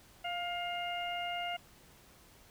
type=harmonic tone with a mistuned harmonic; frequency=707 Hz; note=F5; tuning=21 cents sharp; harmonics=1 / 2 / 3 / 4; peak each=-37 / -45 / -42 / -41 dBFS; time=0.24-1.57 s; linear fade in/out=10 ms; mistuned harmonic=1; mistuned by=-19 cents; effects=pink hiss -60 dBFS RMS until 2.5 s